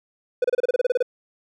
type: tone bursts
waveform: triangle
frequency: 496.3 Hz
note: B4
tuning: 8 cents sharp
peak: -14 dBFS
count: 12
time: 0.42-1.027 s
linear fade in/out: 5 ms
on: 24 ms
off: 29 ms
effects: none